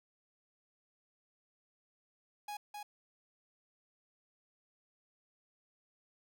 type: tone with echo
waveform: 45% pulse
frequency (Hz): 830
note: G#5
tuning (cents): -1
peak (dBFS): -40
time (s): 2.48-2.57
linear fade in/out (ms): 5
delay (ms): 260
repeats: 1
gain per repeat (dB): -3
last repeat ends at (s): 2.83
effects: none